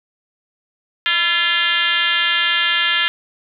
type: tone with frequency modulation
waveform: sine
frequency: 2444 Hz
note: D#7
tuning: 32 cents flat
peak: -14 dBFS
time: 1.06-3.08 s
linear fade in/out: 0 ms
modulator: 362 Hz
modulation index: 2.9
effects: none